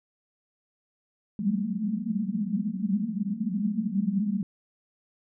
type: band-pass noise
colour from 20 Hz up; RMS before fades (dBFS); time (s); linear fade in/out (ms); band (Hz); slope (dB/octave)
pink; -28; 1.39-4.43; 2; 190 to 220; 96
effects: none